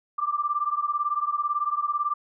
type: beating tone pair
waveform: sine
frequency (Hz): 1174 / 1192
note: D6 / D6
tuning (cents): -1 / +25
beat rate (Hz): 18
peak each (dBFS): -26 / -27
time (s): 0.18-2.14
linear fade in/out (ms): 10
effects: none